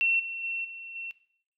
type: tone with level steps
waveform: sine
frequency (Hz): 2711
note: E7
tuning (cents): +48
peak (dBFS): -22 / -34 / -30 / -40 / -35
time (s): 0.01-1.11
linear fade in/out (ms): 0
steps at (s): 0.19 / 0.43 / 0.64 / 0.95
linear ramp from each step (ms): 10
effects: noise-tail reverb RT60 0.6 s tail -17 dB re dry